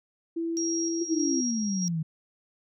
sine tone, 332.2 Hz, E4, 13 cents sharp, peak -27 dBFS, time 0.36-1.41 s, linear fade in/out 10 ms
sine tone with tremolo, 5640 Hz, F8, 16 cents sharp, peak -29 dBFS, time 0.57-1.88 s, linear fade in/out 0 ms, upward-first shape square, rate 1.6 Hz, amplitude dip 40%
sine exponential sweep, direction down, 347.7 to 154.8 Hz, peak -26 dBFS, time 1.01-2.03 s, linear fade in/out 10 ms
effects none

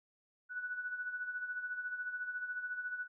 sine tone with tremolo, 1480 Hz, F#6, in tune, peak -35 dBFS, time 0.49-3.08 s, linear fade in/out 50 ms, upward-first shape sine, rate 14 Hz, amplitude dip 60%, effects none

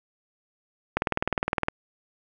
click train, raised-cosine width 0.5 ms, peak -8 dBFS, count 15, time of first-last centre 0.97-1.684 s, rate 19.6 Hz, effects none

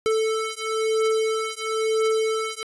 square beating tone pair, 440 / 441 Hz, A4 / A4, 0 / +4 cents, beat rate 1 Hz, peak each -25 dBFS, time 0.06-2.63 s, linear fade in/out 0 ms, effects resampled to 24000 Hz

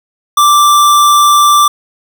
square tone, 1174.7 Hz, D6, in tune, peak -5 dBFS, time 0.37-1.68 s, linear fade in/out 5 ms, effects none

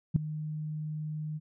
sine tone with ADSR envelope, 153.5 Hz, D#3, 23 cents flat, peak -16 dBFS, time 0.14-1.4 s, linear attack 21 ms, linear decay 3 ms, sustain -17 dB, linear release 35 ms, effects none

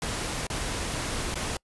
pink noise with dropouts, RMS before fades -31 dBFS, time 0.02-1.57 s, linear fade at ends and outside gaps 2 ms, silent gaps 0.469-0.5 / 1.343-1.355 s, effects noise-tail reverb RT60 0.1 s tail -26 dB re dry + resampled to 24000 Hz

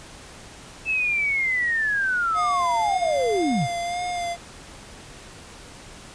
sine linear sweep, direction down, 2638 to 103.83 Hz, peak -20 dBFS, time 0.85-3.68 s, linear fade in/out 50 ms
square tone with vibrato, 702 Hz, F5, 9 cents sharp, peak -26 dBFS, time 2.34-4.37 s, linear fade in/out 50 ms, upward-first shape sine, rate 1.9 Hz, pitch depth 33 cents each way
effects pink hiss -43 dBFS RMS until 6.14 s + resampled to 22050 Hz

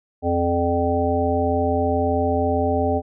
harmonic tone with a mistuned harmonic, 85.8 Hz, F2, 30 cents flat, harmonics 1 / 3 / 5 / 7 / 9, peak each -24 / -24 / -24 / -24 / -24 dBFS, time 0.22-3.02 s, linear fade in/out 50 ms, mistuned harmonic 3, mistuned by +31 cents, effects none

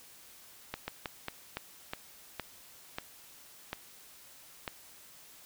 slowing click train, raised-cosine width 0.3 ms, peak -19 dBFS, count 10, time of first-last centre 0.74-4.678 s, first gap 140 ms, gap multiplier 1.27, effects white hiss -55 dBFS RMS until 5.45 s

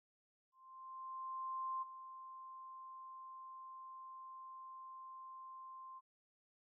sine tone with ADSR envelope, 1050 Hz, C6, 6 cents sharp, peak -38 dBFS, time 0.52-6.01 s, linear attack 1300 ms, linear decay 17 ms, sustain -12 dB, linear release 35 ms, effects none

